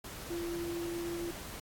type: tone in noise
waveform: sine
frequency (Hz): 341.7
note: F4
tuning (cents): -38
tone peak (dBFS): -35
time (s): 0.3-1.31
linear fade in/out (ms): 5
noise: pink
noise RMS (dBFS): -45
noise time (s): 0.04-1.6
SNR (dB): +7
effects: AAC 64 kbps